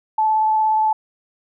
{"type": "tone with vibrato", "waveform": "sine", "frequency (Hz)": 869, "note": "A5", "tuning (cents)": -22, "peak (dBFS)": -14, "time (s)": [0.18, 0.93], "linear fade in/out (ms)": 5, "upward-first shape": "sine", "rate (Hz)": 17, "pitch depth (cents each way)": 11, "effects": []}